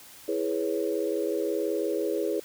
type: chord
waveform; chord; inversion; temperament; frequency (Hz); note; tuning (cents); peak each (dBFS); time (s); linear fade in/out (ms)
sine; C# minor seventh; first; equal; 329.6 / 415.3 / 493.9 / 554.4; E4 / G#4 / B4 / C#5; 0 / 0 / 0 / 0; -31 / -29 / -32 / -33; 0.28-2.4; 5
effects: white hiss -49 dBFS RMS until 2.44 s